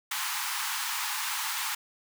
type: high-pass noise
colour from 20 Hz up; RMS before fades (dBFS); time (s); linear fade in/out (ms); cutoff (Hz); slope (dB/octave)
pink; -32; 0.11-1.75; 5; 830; 96
effects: none